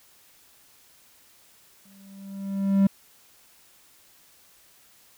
triangle tone with exponential growth, 196.1 Hz, G3, 1 cent sharp, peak -12 dBFS, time 1.85-2.87 s, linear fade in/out 5 ms, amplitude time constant 220 ms, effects white hiss -57 dBFS RMS until 5.17 s

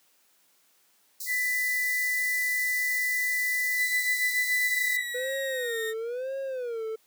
white high-pass noise, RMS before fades -36 dBFS, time 1.2-4.97 s, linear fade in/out 5 ms, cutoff 4000 Hz, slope 96 dB/octave
sine tone, 1993 Hz, B6, 15 cents sharp, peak -25 dBFS, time 1.26-5.04 s, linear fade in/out 50 ms
35% pulse tone with pitch glide, 2000 to 1844.6 Hz, B6 to A#6, +21 to -19 cents, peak -30 dBFS, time 3.76-5.94 s, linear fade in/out 50 ms, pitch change -140 cents, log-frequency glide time 4.54-5.77 s
triangle tone with vibrato, 489.3 Hz, B4, 16 cents flat, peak -28 dBFS, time 5.14-6.96 s, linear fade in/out 10 ms, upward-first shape sine, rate 1 Hz, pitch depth 180 cents each way
effects white hiss -65 dBFS RMS until 7.06 s + high-pass 200 Hz 12 dB/octave

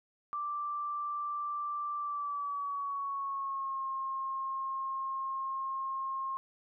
sine tone with pitch glide, 1174.7 to 1071 Hz, D6 to C6, 0 to +40 cents, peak -33 dBFS, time 0.33-6.37 s, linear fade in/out 0 ms, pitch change -160 cents, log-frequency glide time 1.97-3.86 s, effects none

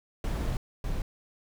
brown noise bursts at uneven times, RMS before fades -30 dBFS, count 2, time 0.24-0.57 / 0.84-1.02 s, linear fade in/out 2 ms, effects none

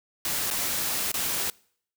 white noise with dropouts, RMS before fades -28 dBFS, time 0.25-1.5 s, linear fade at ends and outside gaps 1 ms, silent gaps 0.503-0.51 / 1.117-1.141 s, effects noise-tail reverb RT60 0.6 s tail -25 dB re dry

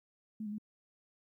sine tone with pitch steps, 216.8 / 206.8 / 213.2 Hz, A3 / G#3 / G#3, -25 / -7 / +46 cents, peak -37 dBFS, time 0.4-0.583 s, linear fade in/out 5 ms, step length 61 ms, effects 13-bit

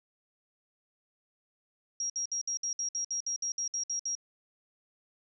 sine tone bursts, 5640 Hz, F8, 16 cents sharp, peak -30 dBFS, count 14, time 2-4.152 s, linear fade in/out 2 ms, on 98 ms, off 60 ms, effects none

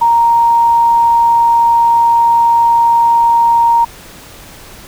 sine tone, 932.3 Hz, A#5, in tune, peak -6 dBFS, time 0.01-3.85 s, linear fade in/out 10 ms, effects pink hiss -35 dBFS RMS until 4.87 s

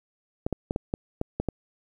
clicks, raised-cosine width 2 ms, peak -13 dBFS, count 8, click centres 0.465 / 0.527 / 0.709 / 0.761 / 0.939 / 1.214 / 1.4 / 1.487 s, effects 9-bit

